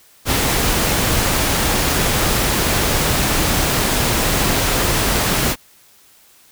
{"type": "noise", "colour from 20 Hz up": "pink", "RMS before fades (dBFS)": -17, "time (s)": [0.25, 5.56], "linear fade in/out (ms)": 50, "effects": ["white hiss -50 dBFS RMS until 6.51 s"]}